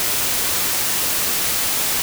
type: noise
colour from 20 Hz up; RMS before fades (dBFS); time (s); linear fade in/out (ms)
white; -20; 0-2.02; 0
effects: none